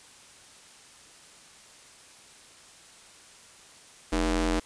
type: ring-modulated tone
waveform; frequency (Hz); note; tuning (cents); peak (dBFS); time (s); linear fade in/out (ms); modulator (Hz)
sawtooth; 175.5; F3; +9; -17; 4.12-4.6; 10; 130
effects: white hiss -52 dBFS RMS until 4.65 s + resampled to 22050 Hz